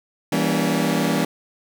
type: chord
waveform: sawtooth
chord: E diminished seventh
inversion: none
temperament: just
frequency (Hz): 164.81 / 197.78 / 237.3 / 284.8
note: E3 / G3 / Bb3 / Db4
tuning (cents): 0 / +16 / +31 / +47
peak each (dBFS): -20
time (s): 0.32-1.25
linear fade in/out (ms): 5
effects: none